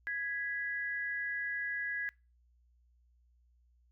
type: tone pair together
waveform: sine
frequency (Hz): 1661.2 / 1972.7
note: G#6 / B6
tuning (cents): 0 / -2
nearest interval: minor third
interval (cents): 298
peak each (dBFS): -35 / -39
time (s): 0.07-2.09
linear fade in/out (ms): 0
effects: noise-tail reverb RT60 0.3 s tail -24 dB re dry + added 60 Hz sine -65 dBFS peak until 3.91 s